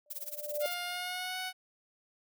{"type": "tone with exponential growth", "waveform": "sine", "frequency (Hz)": 591, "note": "D5", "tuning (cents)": 11, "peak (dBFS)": -27, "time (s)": [0.06, 0.66], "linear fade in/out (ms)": 2, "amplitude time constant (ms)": 130}
{"type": "noise with tremolo", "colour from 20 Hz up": "violet", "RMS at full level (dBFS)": -38, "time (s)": [0.1, 0.75], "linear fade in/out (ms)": 10, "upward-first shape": "sine", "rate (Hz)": 18, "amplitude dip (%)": 90}
{"type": "tone with pitch glide", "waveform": "10% pulse", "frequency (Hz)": [707, 742.6], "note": ["F5", "F#5"], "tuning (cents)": [21, 6], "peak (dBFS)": -27, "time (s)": [0.6, 1.53], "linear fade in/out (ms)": 50, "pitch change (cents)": 85, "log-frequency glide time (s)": [0.84, 1.39]}
{"effects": []}